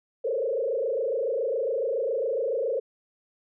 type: tone with frequency modulation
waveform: sine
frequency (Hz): 497.8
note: B4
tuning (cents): +14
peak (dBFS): -24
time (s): 0.24-2.8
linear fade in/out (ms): 10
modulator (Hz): 27.2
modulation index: 2.3
effects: none